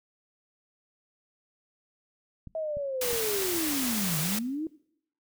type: clicks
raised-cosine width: 5 ms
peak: -30 dBFS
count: 3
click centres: 2.473 / 2.77 / 3.131 s
type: linear two-way sweep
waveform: sine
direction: down then up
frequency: 648 to 147.7 to 329 Hz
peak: -29 dBFS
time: 2.55-4.67 s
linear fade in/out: 2 ms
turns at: 4.19 s
type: noise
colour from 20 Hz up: white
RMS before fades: -31 dBFS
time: 3.01-4.39 s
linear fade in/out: 5 ms
effects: noise-tail reverb RT60 0.7 s tail -21 dB re dry